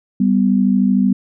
sine tone pair together, 196 / 249.2 Hz, G3 / B3, 0 / +16 cents, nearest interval major third, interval 416 cents, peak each -13 / -15 dBFS, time 0.2-1.13 s, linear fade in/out 5 ms, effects none

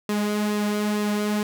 sawtooth tone with flanger, 208.8 Hz, G#3, 10 cents sharp, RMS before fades -24 dBFS, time 0.09-1.43 s, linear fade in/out 2 ms, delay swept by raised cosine 1.3 to 3.7 ms, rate 2.2 Hz, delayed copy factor -0.55, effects none

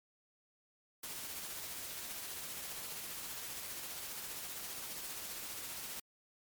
white noise with tremolo, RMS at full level -43 dBFS, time 1.03-6 s, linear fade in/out 5 ms, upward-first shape sine, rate 15 Hz, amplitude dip 25%, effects MP3 96 kbps

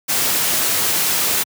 white noise, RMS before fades -18 dBFS, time 0.08-1.44 s, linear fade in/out 20 ms, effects high-pass 100 Hz 12 dB/octave

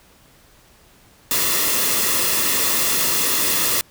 white noise with comb filter, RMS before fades -19 dBFS, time 1.31-3.81 s, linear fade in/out 0 ms, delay 1.3 ms, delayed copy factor -0.55, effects pink hiss -52 dBFS RMS until 3.9 s

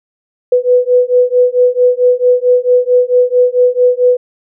sine beating tone pair, 493.9 / 498.4 Hz, B4 / B4, 0 / +16 cents, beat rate 4.5 Hz, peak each -10 dBFS, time 0.52-4.17 s, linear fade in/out 5 ms, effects none

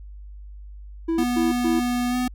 triangle tone bursts, 329.6 Hz, E4, in tune, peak -18 dBFS, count 3, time 1.08-1.8 s, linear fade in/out 10 ms, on 160 ms, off 120 ms
square tone with pitch glide, 244.7 to 249.7 Hz, B3 to B3, -16 to +19 cents, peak -22 dBFS, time 1.18-2.28 s, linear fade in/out 5 ms, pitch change +35 cents, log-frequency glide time 2.09-2.16 s
effects added 50 Hz sine -37 dBFS peak until 2.34 s

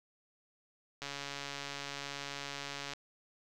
click train, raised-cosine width 0.2 ms, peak -23 dBFS, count 271, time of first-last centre 1.02-2.935 s, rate 141 Hz, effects none

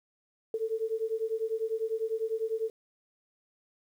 sine beating tone pair, 440 / 450 Hz, A4 / A4, 0 / +39 cents, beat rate 10 Hz, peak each -32 / -32 dBFS, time 0.54-2.7 s, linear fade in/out 2 ms, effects 10-bit

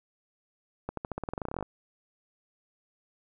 accelerating click train, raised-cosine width 1 ms, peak -19 dBFS, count 18, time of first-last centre 0.89-1.627 s, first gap 83 ms, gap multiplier 0.91, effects none

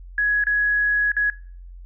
sine tone with dropouts, 1674 Hz, G#6, 13 cents sharp, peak -17 dBFS, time 0.18-1.3 s, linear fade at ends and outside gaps 2 ms, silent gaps 0.439-0.468 / 1.118-1.166 s, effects noise-tail reverb RT60 0.5 s tail -22 dB re dry + added 44 Hz sine -37 dBFS peak until 1.85 s

